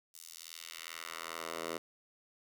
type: tone with high-pass filter sweep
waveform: 10% pulse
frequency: 82.41 Hz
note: E2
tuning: in tune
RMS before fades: -44 dBFS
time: 0.14-1.78 s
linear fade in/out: 5 ms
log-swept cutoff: 7200 to 420 Hz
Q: 0.94
effects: none